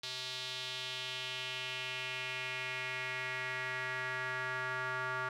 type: tone with band-pass filter sweep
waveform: square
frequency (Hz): 128.1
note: C3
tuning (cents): -36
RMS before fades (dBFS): -39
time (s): 0.03-5.29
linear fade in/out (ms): 5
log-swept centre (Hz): 4000 to 1400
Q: 2.8
effects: none